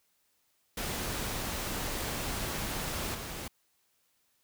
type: noise with level steps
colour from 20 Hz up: pink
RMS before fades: -35 / -40 dBFS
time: 0.77-3.48 s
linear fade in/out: 5 ms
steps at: 3.14 s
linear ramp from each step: 10 ms
effects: white hiss -73 dBFS RMS until 4.43 s